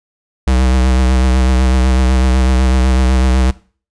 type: tone with vibrato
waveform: square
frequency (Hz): 64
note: C2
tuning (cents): -38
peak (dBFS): -10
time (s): 0.47-3.51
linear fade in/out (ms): 5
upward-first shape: triangle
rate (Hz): 8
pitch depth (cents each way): 50
effects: noise-tail reverb RT60 0.4 s tail -19 dB re dry + resampled to 22050 Hz